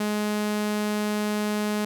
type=tone; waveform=sawtooth; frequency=210 Hz; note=G#3; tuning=19 cents sharp; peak=-20 dBFS; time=0-1.85 s; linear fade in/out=5 ms; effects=none